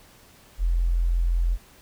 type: tone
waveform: sine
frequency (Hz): 42.83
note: F1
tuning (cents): -33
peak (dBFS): -19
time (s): 0.58-1.58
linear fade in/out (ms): 50
effects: pink hiss -53 dBFS RMS until 1.81 s